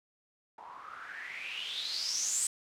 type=noise with low-pass filter sweep; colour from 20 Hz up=blue; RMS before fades=-37 dBFS; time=0.58-2.47 s; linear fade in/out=2 ms; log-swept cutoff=860 to 8300 Hz; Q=8.2; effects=none